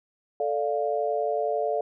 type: chord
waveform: sine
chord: D minor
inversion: second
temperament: equal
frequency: 440 / 587.3 / 698.5 Hz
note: A4 / D5 / F5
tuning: 0 / 0 / 0 cents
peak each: -28 dBFS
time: 0.4-1.81 s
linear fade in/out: 2 ms
effects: none